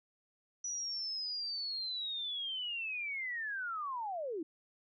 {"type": "linear sweep", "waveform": "sine", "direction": "down", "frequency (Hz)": [5910, 297.9], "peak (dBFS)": -36, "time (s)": [0.64, 4.43], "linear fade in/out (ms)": 5, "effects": []}